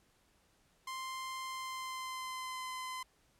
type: tone with pitch glide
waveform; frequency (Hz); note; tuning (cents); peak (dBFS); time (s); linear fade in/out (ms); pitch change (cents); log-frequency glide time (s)
sawtooth; 1046.5 to 1026.7; C6 to C6; 0 to -33; -36; 0.87-3.03; 5; -33; 1.45-2.7
effects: pink hiss -71 dBFS RMS until 3.39 s + low-pass 12000 Hz 12 dB/octave